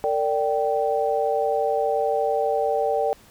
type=tone cluster; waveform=sine; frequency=454.3 / 586 / 779 Hz; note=A#4 / D5 / G5; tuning=-45 / -4 / -11 cents; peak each=-24 dBFS; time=0.04-3.13 s; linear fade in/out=0 ms; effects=pink hiss -52 dBFS RMS until 3.3 s